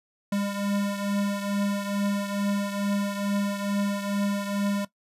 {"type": "beating tone pair", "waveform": "square", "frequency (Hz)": [200.9, 203.2], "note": ["G3", "G#3"], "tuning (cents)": [43, -38], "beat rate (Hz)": 2.3, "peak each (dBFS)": [-27, -33], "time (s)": [0.32, 4.85], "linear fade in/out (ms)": 5, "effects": ["noise-tail reverb RT60 0.1 s tail -17 dB re dry", "resampled to 32000 Hz"]}